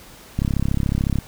click train, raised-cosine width 5 ms, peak -8 dBFS, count 28, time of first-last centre 0.39-1.186 s, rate 33.9 Hz, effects pink hiss -44 dBFS RMS until 1.27 s

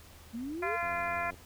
sine exponential sweep, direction up, 220 to 466.2 Hz, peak -35 dBFS, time 0.33-0.77 s, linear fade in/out 20 ms
harmonic tone, 344.1 Hz, F4, 26 cents flat, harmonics 2 / 3 / 4 / 5 / 6 / 7, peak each -35 / -37 / -38 / -39 / -40 / -40 dBFS, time 0.62-1.31 s, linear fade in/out 10 ms
click train, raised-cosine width 2 ms, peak -36 dBFS, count 48, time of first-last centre 0.83-1.343 s, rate 91.7 Hz
effects added 80 Hz sine -55 dBFS peak until 1.45 s + pink hiss -55 dBFS RMS until 1.45 s

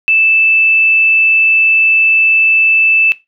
sine tone, 2637 Hz, E7, in tune, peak -7 dBFS, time 0.08-3.12 s, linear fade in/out 0 ms, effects noise-tail reverb RT60 0.2 s tail -17 dB re dry

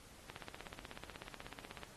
click train, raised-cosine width 0.3 ms, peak -30 dBFS, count 26, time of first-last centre 0.3-1.834 s, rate 16.3 Hz, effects pink hiss -59 dBFS RMS until 1.96 s + AAC 32 kbps

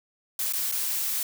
blue noise with dropouts, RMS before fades -28 dBFS, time 0.39-1.23 s, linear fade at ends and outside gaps 2 ms, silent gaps 0.525-0.534 / 0.715-0.722 s, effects none

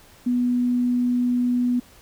sine tone, 245.7 Hz, B3, 9 cents flat, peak -18 dBFS, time 0.26-1.8 s, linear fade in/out 10 ms, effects pink hiss -51 dBFS RMS until 2.01 s

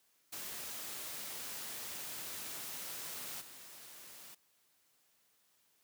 white noise with level steps, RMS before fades -44 / -53 dBFS, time 0.32-4.35 s, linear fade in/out 10 ms, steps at 3.4 s, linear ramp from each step 20 ms, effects white hiss -73 dBFS RMS until 5.83 s + high-pass 100 Hz 12 dB/octave

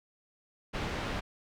pink low-pass noise, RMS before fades -35 dBFS, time 0.73-1.21 s, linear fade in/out 20 ms, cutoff 3200 Hz, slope 12 dB/octave, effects none

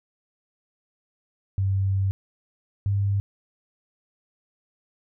sine tone pair in turn, 96.9 / 99.91 Hz, G2 / G2, -20 / +33 cents, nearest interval minor second, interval 53 cents, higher second, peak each -20 dBFS, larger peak neither, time 1.58-2.11 / 2.86-3.2 s, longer first, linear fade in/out 0 ms, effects none

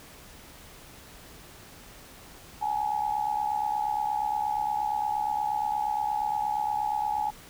sine tone with amplitude modulation, 842 Hz, G#5, 24 cents sharp, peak -22 dBFS, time 2.61-7.31 s, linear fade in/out 20 ms, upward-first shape sine, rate 68.5 Hz, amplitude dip 75%, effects pink hiss -49 dBFS RMS until 7.49 s

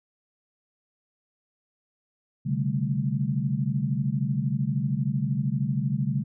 sine tone cluster, 131.6 / 144.5 / 191.7 / 215.4 Hz, C3 / D3 / G3 / A3, +10 / -28 / -38 / -37 cents, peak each -28 / -27 / -31 / -31 dBFS, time 2.45-6.24 s, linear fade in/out 20 ms, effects none

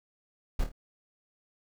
brown noise with echo, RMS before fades -25 dBFS, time 0.59-0.64 s, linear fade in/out 5 ms, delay 26 ms, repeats 3, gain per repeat -7 dB, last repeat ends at 0.718 s, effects none

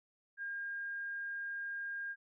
sine tone, 1613 Hz, G6, 49 cents sharp, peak -38 dBFS, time 0.37-2.16 s, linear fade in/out 50 ms, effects none

